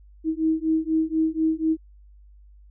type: beating tone pair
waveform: sine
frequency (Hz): 316.8 / 320.9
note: D#4 / E4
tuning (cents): +31 / -46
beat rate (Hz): 4.1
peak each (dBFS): -23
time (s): 0.24-1.77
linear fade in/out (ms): 50
effects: added 50 Hz sine -47 dBFS peak until 2.7 s